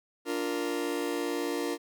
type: chord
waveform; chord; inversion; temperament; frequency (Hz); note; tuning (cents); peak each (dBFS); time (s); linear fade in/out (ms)
40% pulse; Bb major; first; just; 291.4 / 349.6 / 466.2; D4 / F4 / Bb4; -13 / +2 / 0; -33; 0.25-1.78; 50
effects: none